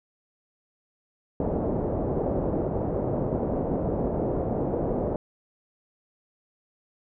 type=low-pass noise; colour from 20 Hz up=white; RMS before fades=-27 dBFS; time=1.4-5.16 s; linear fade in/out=2 ms; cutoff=600 Hz; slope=24 dB/octave; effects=none